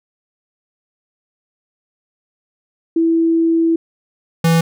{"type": "tone pair in turn", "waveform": ["sine", "square"], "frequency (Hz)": [329.6, 165.22], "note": ["E4", "E3"], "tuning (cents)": [0, 4], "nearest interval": "octave", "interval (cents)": 1196, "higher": "first", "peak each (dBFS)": -11, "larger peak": "neither", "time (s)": [[2.96, 3.76], [4.44, 4.61]], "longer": "first", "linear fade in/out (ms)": 5, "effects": []}